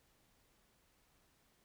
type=silence; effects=pink hiss -73 dBFS RMS until 1.64 s